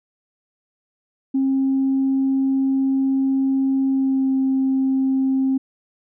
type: tone with pitch glide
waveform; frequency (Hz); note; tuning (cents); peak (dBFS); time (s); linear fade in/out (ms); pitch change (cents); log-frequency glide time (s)
sine; 268.4 to 265.8; C4 to C4; +44 to +27; -15; 1.34-5.58; 10; -17; 3.89-4.31
effects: tanh soft clip ceiling -12 dBFS